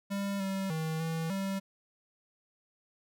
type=tone with pitch steps; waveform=square; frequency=198.8 / 193.4 / 159.4 / 162.7 / 194.4 Hz; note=G3 / G3 / D#3 / E3 / G3; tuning=+25 / -23 / +42 / -22 / -14 cents; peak=-32 dBFS; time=0.1-1.6 s; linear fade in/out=20 ms; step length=300 ms; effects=none